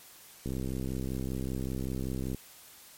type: click train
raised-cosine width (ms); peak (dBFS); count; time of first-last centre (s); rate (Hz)
3; -22; 124; 0.46-2.347; 65.2
effects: white hiss -53 dBFS RMS until 2.97 s + MP3 64 kbps